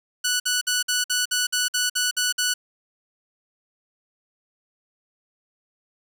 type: tone bursts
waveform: 10% pulse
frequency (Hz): 1480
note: F#6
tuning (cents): 0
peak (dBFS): -12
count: 11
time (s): 0.24-2.54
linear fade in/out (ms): 10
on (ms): 160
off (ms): 54
effects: none